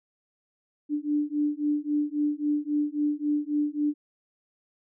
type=beating tone pair; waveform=sine; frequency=293.7 / 297.4 Hz; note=D4 / D4; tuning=0 / +22 cents; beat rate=3.7 Hz; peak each=-27 dBFS; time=0.89-3.94 s; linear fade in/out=50 ms; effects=none